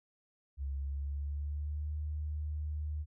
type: tone with pitch glide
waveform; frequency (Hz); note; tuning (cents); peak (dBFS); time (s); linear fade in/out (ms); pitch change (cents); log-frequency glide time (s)
sine; 68.9 to 75.57; C#2 to D#2; -10 to -50; -34; 0.57-3.06; 50; +160; 0.76-1.91
effects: none